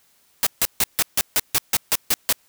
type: noise bursts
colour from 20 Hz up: white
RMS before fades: -18 dBFS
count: 11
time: 0.43-2.326 s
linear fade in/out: 0 ms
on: 36 ms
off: 150 ms
effects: white hiss -60 dBFS RMS until 2.48 s